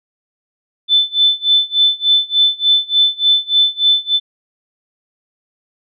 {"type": "tone with tremolo", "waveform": "sine", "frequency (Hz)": 3520, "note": "A7", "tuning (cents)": 0, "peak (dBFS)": -7, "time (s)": [0.88, 4.2], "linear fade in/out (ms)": 50, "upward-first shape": "sine", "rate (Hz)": 3.4, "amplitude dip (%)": 95, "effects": []}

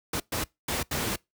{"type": "noise bursts at uneven times", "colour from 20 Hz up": "pink", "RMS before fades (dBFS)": -29, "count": 4, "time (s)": [[0.13, 0.2], [0.32, 0.44], [0.68, 0.83], [0.91, 1.16]], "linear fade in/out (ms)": 5, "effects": ["noise-tail reverb RT60 0.2 s tail -24 dB re dry", "high-pass 60 Hz 12 dB/octave"]}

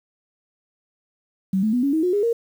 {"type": "tone with pitch steps", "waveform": "sine", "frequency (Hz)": [191, 216.9, 246.3, 279.6, 317.5, 360.6, 409.4, 464.9], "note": ["G3", "A3", "B3", "C#4", "D#4", "F#4", "G#4", "A#4"], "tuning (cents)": [-45, -25, -5, 15, 35, -45, -25, -5], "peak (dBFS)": -17, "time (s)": [1.53, 2.33], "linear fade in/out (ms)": 5, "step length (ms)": 100, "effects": ["8-bit"]}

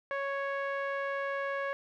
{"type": "tone with low-pass filter", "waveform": "sawtooth", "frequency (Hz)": 554.4, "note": "C#5", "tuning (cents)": 0, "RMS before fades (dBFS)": -34, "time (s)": [0.11, 1.73], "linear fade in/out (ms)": 0, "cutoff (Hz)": 1800, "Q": 2.2, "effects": []}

